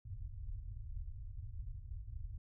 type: low-pass noise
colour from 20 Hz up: pink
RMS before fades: -45 dBFS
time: 0.05-2.38 s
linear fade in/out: 5 ms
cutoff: 120 Hz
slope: 96 dB/octave
effects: none